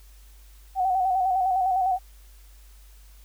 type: tone with vibrato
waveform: sine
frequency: 749 Hz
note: F#5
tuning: 21 cents sharp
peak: -20 dBFS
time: 0.75-1.99 s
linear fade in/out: 50 ms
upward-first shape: square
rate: 9.9 Hz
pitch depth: 46 cents each way
effects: added 50 Hz sine -47 dBFS peak until 3.24 s + white hiss -58 dBFS RMS until 3.24 s